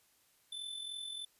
square tone with amplitude modulation, 3520 Hz, A7, in tune, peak -39 dBFS, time 0.52-1.25 s, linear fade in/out 5 ms, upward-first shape sine, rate 43.2 Hz, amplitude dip 55%, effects white hiss -70 dBFS RMS until 1.39 s + resampled to 32000 Hz

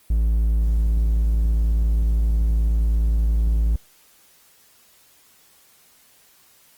triangle tone, 55.2 Hz, A1, 6 cents sharp, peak -14 dBFS, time 0.1-3.76 s, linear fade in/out 5 ms, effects white hiss -55 dBFS RMS until 6.77 s + Opus 24 kbps

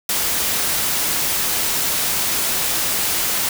white noise, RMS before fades -20 dBFS, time 0.09-3.49 s, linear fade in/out 2 ms, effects none

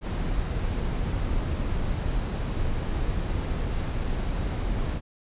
brown noise, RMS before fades -27 dBFS, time 0.01-5.01 s, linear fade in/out 50 ms, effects resampled to 8000 Hz

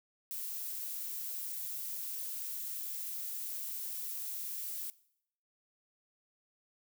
violet noise, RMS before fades -40 dBFS, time 0.31-4.9 s, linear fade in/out 0 ms, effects noise-tail reverb RT60 0.7 s tail -20 dB re dry

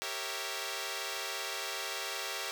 5% pulse chord, G diminished seventh, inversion none, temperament equal, 392 / 466.2 / 554.4 / 659.3 Hz, G4 / Bb4 / Db5 / Fb5, 0 / 0 / 0 / 0 cents, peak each -30 dBFS, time 0.02-2.51 s, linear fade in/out 0 ms, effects none

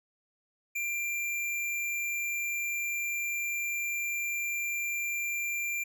square tone, 2375 Hz, D7, 19 cents sharp, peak -31 dBFS, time 0.75-5.84 s, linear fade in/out 10 ms, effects none

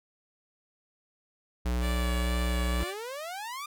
square tone, 60.7 Hz, B1, 29 cents flat, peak -27 dBFS, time 1.65-2.84 s, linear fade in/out 10 ms
10% pulse tone with vibrato, 577 Hz, D5, 31 cents flat, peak -27 dBFS, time 1.8-2.95 s, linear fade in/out 50 ms, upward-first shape sine, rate 2.1 Hz, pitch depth 19 cents each way
sawtooth exponential sweep, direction up, 325.7 to 1222 Hz, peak -32 dBFS, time 2.8-3.66 s, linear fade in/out 5 ms
effects none

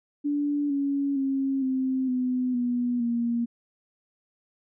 sine tone with pitch steps, 290 / 280.1 / 270.6 / 261.4 / 252.5 / 243.9 / 235.6 Hz, D4 / C#4 / C#4 / C4 / B3 / B3 / A#3, -22 / +18 / -42 / -1 / +39 / -21 / +19 cents, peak -23 dBFS, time 0.24-3.46 s, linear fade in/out 20 ms, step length 460 ms, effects none

